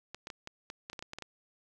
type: clicks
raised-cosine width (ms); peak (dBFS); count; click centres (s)
0.2; -24; 12; 0.146 / 0.271 / 0.302 / 0.474 / 0.701 / 0.899 / 0.931 / 0.992 / 1.025 / 1.134 / 1.186 / 1.223
effects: none